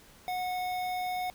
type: tone with notch filter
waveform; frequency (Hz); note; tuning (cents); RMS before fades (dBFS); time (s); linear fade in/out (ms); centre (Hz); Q
square; 731; F#5; -21; -33; 0.28-1.3; 0; 8000; 0.91
effects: pink hiss -56 dBFS RMS until 1.34 s